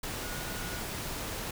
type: tone in noise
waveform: sine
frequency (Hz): 1451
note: F#6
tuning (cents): -34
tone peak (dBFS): -45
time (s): 0.22-0.8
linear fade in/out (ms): 5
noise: pink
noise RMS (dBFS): -37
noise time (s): 0.03-1.51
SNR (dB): -11
effects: none